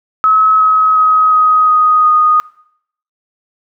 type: tone with pitch steps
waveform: sine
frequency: 1285 / 1275.4 / 1265.8 / 1256.4 / 1247 / 1237.6 Hz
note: E6 / D#6 / D#6 / D#6 / D#6 / D#6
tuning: -45 / +42 / +29 / +16 / +3 / -10 cents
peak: -6 dBFS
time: 0.24-2.4 s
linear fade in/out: 0 ms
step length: 360 ms
effects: noise-tail reverb RT60 0.7 s tail -23 dB re dry